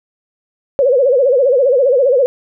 sine tone with vibrato, 523.3 Hz, C5, in tune, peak -8 dBFS, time 0.79-2.26 s, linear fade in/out 0 ms, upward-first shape sine, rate 15 Hz, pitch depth 150 cents each way, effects none

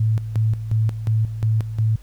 sine tone with tremolo, 110 Hz, A2, in tune, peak -15 dBFS, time 0-1.96 s, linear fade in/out 5 ms, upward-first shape square, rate 2.8 Hz, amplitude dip 70%, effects added 50 Hz sine -40 dBFS peak until 2.02 s + pink hiss -55 dBFS RMS until 2.02 s

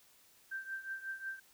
sine tone with tremolo, 1568 Hz, G6, in tune, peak -36 dBFS, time 0.51-1.4 s, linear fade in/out 10 ms, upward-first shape triangle, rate 5.5 Hz, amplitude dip 85%, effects white hiss -65 dBFS RMS until 1.53 s

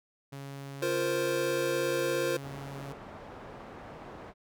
sawtooth tone, 138.59 Hz, C#3, in tune, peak -36 dBFS, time 0.32-2.93 s, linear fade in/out 10 ms
square chord, F suspended fourth, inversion none, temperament equal, 349.2 / 466.2 / 523.3 Hz, F4 / Bb4 / C5, 0 / 0 / 0 cents, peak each -33 / -34 / -32 dBFS, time 0.82-2.37 s, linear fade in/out 5 ms
white low-pass noise, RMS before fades -46 dBFS, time 2.41-4.34 s, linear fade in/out 50 ms, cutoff 880 Hz, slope 12 dB/octave
effects none

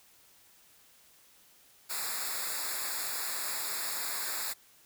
white noise with comb filter, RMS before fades -35 dBFS, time 1.89-4.54 s, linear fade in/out 20 ms, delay 0.33 ms, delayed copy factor -1, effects white hiss -61 dBFS RMS until 4.85 s

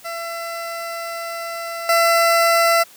20% pulse tone with level steps, 673 Hz, E5, 36 cents sharp, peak -21 / -8 dBFS, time 0.04-2.84 s, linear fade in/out 20 ms, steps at 1.89 s, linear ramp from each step 2 ms, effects white hiss -46 dBFS RMS until 2.96 s + high-pass 100 Hz 12 dB/octave

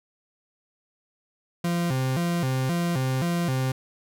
40% pulse tone with vibrato, 150 Hz, D3, 37 cents sharp, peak -22 dBFS, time 1.64-3.72 s, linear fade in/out 5 ms, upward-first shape square, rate 1.9 Hz, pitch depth 240 cents each way, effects none

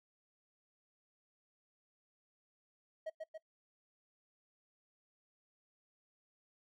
triangle tone with echo, 635 Hz, D#5, 35 cents sharp, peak -36 dBFS, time 3.06-3.1 s, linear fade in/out 10 ms, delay 140 ms, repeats 2, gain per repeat -3 dB, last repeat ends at 3.38 s, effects noise-tail reverb RT60 0.1 s tail -22 dB re dry

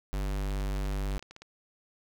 square tone, 49.1 Hz, G1, 4 cents sharp, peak -30 dBFS, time 0.13-1.18 s, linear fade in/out 0 ms
clicks, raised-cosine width 0.2 ms, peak -30 dBFS, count 11, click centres 0.507 / 0.605 / 0.765 / 0.857 / 0.926 / 1.118 / 1.194 / 1.226 / 1.31 / 1.364 / 1.42 s
effects none

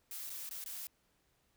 blue noise with dropouts, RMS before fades -44 dBFS, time 0.11-0.87 s, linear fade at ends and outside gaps 1 ms, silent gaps 0.296-0.302 / 0.492-0.51 / 0.641-0.66 s, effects pink hiss -75 dBFS RMS until 1.56 s

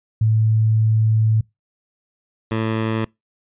sine / 15% pulse tone pair in turn, 110 / 111.15 Hz, A2 / A2, 0 / +18 cents, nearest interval unison, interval 18 cents, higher second, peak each -13 / -13 dBFS, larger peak neither, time 0.21-1.41 / 2.51-3.05 s, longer first, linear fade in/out 5 ms, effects noise-tail reverb RT60 0.2 s tail -25 dB re dry + resampled to 8000 Hz

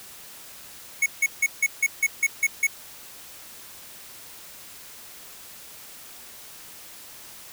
square tone bursts, 2207 Hz, C#7, 8 cents flat, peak -18 dBFS, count 9, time 1.02-2.669 s, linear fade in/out 5 ms, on 41 ms, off 160 ms, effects white hiss -44 dBFS RMS until 7.52 s

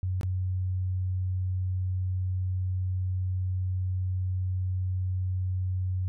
sine tone with dropouts, 92.5 Hz, F#2, in tune, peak -26 dBFS, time 0.03-6.08 s, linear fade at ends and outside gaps 0 ms, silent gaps 0.211-0.232 s, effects none

